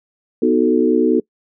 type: chord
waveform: sine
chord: B dominant seventh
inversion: none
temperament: equal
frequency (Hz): 246.9 / 311.1 / 370 / 440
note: B3 / D#4 / F#4 / A4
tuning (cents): 0 / 0 / 0 / 0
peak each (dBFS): -17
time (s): 0.42-1.2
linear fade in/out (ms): 5
effects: noise-tail reverb RT60 0.1 s tail -24 dB re dry